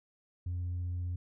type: tone with tanh clipping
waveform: triangle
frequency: 88.5 Hz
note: F2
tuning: 23 cents sharp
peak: -33 dBFS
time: 0.46-1.16 s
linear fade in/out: 5 ms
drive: 6 dB
effects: none